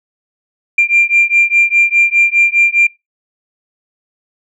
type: beating tone pair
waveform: sine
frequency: 2378 / 2382.9 Hz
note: D7 / D7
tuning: +21 / +25 cents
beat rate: 4.9 Hz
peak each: -10 dBFS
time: 0.78-2.87 s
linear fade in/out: 5 ms
effects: noise-tail reverb RT60 0.2 s tail -22 dB re dry + tanh soft clip ceiling -1 dBFS